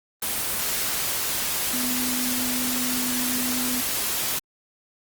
sine tone in noise, 250 Hz, B3, 21 cents sharp, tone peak -28 dBFS, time 1.73-3.81 s, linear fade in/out 5 ms, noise white, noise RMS -26 dBFS, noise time 0.22-4.39 s, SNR -5 dB, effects Opus 24 kbps

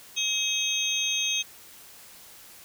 sine tone cluster, 2550 / 3258 / 3720 / 6300 Hz, D#7 / G#7 / A#7 / G8, +42 / -34 / -4 / +8 cents, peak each -30 dBFS, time 0.16-1.43 s, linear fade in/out 20 ms, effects white hiss -49 dBFS RMS until 2.64 s

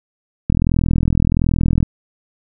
click train, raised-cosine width 5 ms, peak -3 dBFS, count 56, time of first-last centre 0.5-1.829 s, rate 41.4 Hz, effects none

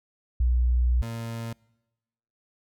sine / 30% pulse tone pair in turn, 61 / 115.15 Hz, B1 / A#2, -21 / -21 cents, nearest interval major seventh, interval 1100 cents, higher second, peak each -19 / -29 dBFS, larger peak first, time 0.4-1.02 / 1.02-1.53 s, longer first, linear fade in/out 5 ms, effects noise-tail reverb RT60 1.0 s tail -25 dB re dry

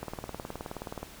click train, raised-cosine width 1 ms, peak -22 dBFS, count 20, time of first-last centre 0.03-1.03 s, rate 19 Hz, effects pink hiss -49 dBFS RMS until 1.2 s

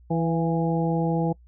harmonic tone with a mistuned harmonic, 164.81 Hz, E3, in tune, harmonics 1 / 2 / 3 / 4 / 5, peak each -23 / -28 / -29 / -34 / -31 dBFS, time 0.1-1.33 s, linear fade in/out 10 ms, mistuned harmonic 4, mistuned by +50 cents, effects noise-tail reverb RT60 0.1 s tail -24 dB re dry + added 60 Hz sine -49 dBFS peak until 1.47 s

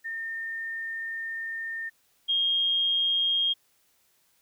sine tone pair in turn, 1817 / 3238 Hz, A#6 / G#7, -45 / -45 cents, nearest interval minor seventh, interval 1000 cents, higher second, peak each -31 / -22 dBFS, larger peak second, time 0.04-1.9 / 2.28-3.54 s, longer first, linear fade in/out 20 ms, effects white hiss -67 dBFS RMS until 4.41 s

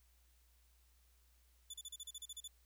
20% pulse tone bursts, 3482 Hz, A7, 19 cents flat, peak -40 dBFS, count 11, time 1.7-2.478 s, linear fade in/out 5 ms, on 38 ms, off 36 ms, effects added 60 Hz sine -68 dBFS peak until 2.65 s + white hiss -75 dBFS RMS until 2.65 s

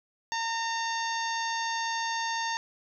harmonic tone with a mistuned harmonic, 914 Hz, A#5, 34 cents flat, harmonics 1 / 2 / 3 / 4 / 5 / 6 / 7, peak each -31 / -34 / -42 / -40 / -40 / -42 / -40 dBFS, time 0.32-2.57 s, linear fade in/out 0 ms, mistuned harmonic 4, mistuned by -24 cents, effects none

